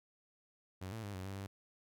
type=tone with pitch steps; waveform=sawtooth; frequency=93.7 / 112.1 / 101.3 / 93 / 97.5 / 98.2 Hz; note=F#2 / A2 / G#2 / F#2 / G2 / G2; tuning=+22 / +33 / -43 / +9 / -9 / +4 cents; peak=-38 dBFS; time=0.81-1.47 s; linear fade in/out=10 ms; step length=110 ms; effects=none